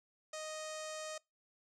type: tone with low-pass filter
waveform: sawtooth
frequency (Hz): 622.3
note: D#5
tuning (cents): 0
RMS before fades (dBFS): -44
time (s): 0.33-1.18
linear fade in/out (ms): 5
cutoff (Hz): 7300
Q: 3.3
effects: noise-tail reverb RT60 0.2 s tail -24 dB re dry